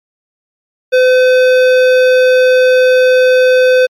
sine tone with hard clipping, 509 Hz, C5, 48 cents flat, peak -7 dBFS, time 0.92-3.87 s, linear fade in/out 20 ms, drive 14 dB, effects MP3 64 kbps

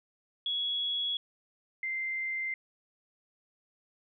sine tone pair in turn, 3353 / 2086 Hz, G#7 / C7, +16 / -6 cents, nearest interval minor sixth, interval 822 cents, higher first, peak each -29 / -31 dBFS, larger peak first, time 0.46-1.17 / 1.83-2.54 s, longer neither, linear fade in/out 2 ms, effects none

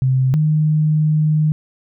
sine tone pair in turn, 130.81 / 153.81 Hz, C3 / D#3, 0 / -20 cents, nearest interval minor third, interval 280 cents, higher second, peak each -12 dBFS, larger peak neither, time 0.02-0.34 / 0.34-1.52 s, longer second, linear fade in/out 0 ms, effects none

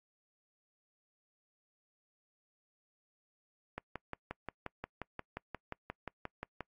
click train, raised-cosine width 0.5 ms, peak -24 dBFS, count 17, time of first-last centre 3.78-6.607 s, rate 5.66 Hz, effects noise-tail reverb RT60 0.1 s tail -25 dB re dry + AAC 64 kbps

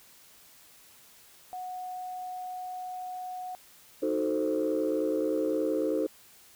sine tone, 734 Hz, F#5, 14 cents flat, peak -35 dBFS, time 1.53-3.55 s, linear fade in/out 0 ms
sine chord, D# diminished seventh, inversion none, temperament equal, 311.1 / 370 / 440 / 523.3 Hz, D#4 / F#4 / A4 / C5, 0 / 0 / 0 / 0 cents, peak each -29 / -34 / -30 / -30 dBFS, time 4.02-6.07 s, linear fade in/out 10 ms
effects tanh soft clip ceiling -19 dBFS + white hiss -56 dBFS RMS until 6.55 s

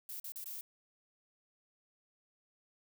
violet noise with dropouts, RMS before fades -44 dBFS, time 0.09-0.61 s, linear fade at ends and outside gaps 2 ms, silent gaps 0.2-0.242 / 0.321-0.358 / 0.442-0.458 s, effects none

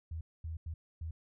sine tone bursts at uneven times, 80.9 Hz, E2, 32 cents flat, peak -37 dBFS, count 4, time 0.11-0.21 / 0.44-0.57 / 0.66-0.74 / 1.01-1.11 s, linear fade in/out 5 ms, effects none

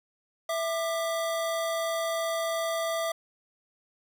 square tone pair together, 659.3 / 1195.3 Hz, E5 / D6, 0 / +30 cents, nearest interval minor seventh, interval 1030 cents, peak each -29 / -35 dBFS, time 0.49-3.12 s, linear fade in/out 5 ms, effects none

